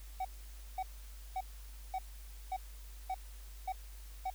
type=tone bursts; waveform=triangle; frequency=754 Hz; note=F#5; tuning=32 cents sharp; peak=-32 dBFS; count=8; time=0.2-4.302 s; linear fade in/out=5 ms; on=49 ms; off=530 ms; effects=added 50 Hz sine -47 dBFS peak until 4.34 s + white hiss -59 dBFS RMS until 4.34 s